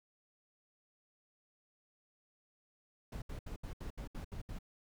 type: noise bursts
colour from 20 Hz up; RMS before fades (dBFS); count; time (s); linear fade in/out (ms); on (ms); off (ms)
brown; -43; 9; 3.12-4.588; 5; 100; 71
effects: none